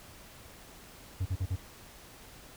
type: tone bursts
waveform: triangle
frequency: 92.5 Hz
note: F#2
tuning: in tune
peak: -26 dBFS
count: 4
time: 1.2-1.56 s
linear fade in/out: 10 ms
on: 57 ms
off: 44 ms
effects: pink hiss -52 dBFS RMS until 2.56 s